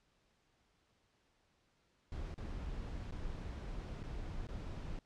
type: noise with dropouts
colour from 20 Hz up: brown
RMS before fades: -43 dBFS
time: 2.12-4.99 s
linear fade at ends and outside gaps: 1 ms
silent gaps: 2.342-2.379 / 3.11-3.122 / 4.031-4.037 / 4.47-4.487 s
effects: pink hiss -75 dBFS RMS until 5.05 s + low-pass 6000 Hz 12 dB/octave